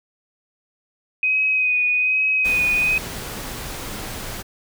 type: tone with vibrato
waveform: sine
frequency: 2508 Hz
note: D#7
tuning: 13 cents sharp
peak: -16 dBFS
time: 1.23-2.98 s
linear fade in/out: 2 ms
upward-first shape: sine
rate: 1.2 Hz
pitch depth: 26 cents each way
type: noise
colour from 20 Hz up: pink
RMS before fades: -31 dBFS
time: 2.44-4.43 s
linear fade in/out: 20 ms
effects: none